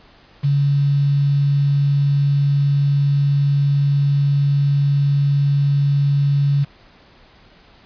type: tone with quantisation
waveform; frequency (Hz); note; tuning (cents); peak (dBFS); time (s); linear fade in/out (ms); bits
sine; 141.5; C#3; +36; -13; 0.43-6.65; 20; 6
effects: pink hiss -49 dBFS RMS until 7.85 s + resampled to 11025 Hz